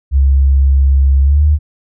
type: tone with pitch glide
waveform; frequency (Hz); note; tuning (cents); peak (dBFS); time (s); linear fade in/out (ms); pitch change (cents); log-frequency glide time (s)
sine; 68.1 to 75.13; C#2 to D2; -30 to +40; -6; 0.11-1.59; 50; +170; 1.22-1.44
effects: none